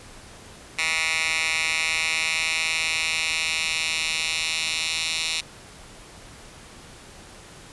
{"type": "tone with high-pass filter sweep", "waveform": "10% pulse", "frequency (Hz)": 160.4, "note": "E3", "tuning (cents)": -47, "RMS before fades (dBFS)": -25, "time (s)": [0.78, 5.41], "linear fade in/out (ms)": 10, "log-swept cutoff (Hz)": [2100, 3200], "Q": 2.1, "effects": ["pink hiss -45 dBFS RMS until 7.72 s", "resampled to 24000 Hz"]}